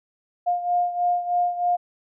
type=beating tone pair; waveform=sine; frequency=707 / 710.2 Hz; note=F5 / F5; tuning=+21 / +29 cents; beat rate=3.2 Hz; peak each=-21 / -26 dBFS; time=0.46-1.77 s; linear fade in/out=20 ms; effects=none